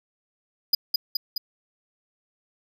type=tone with echo; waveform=square; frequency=4948 Hz; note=D#8; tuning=10 cents flat; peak=-16 dBFS; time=0.73-0.75 s; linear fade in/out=5 ms; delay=210 ms; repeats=3; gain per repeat=-3 dB; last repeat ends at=1.38 s; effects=none